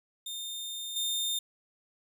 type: tone with level steps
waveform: sawtooth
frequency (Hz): 3632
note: A#7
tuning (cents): -46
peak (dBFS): -33 / -26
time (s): 0.26-1.39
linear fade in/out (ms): 5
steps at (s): 0.96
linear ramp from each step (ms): 5
effects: none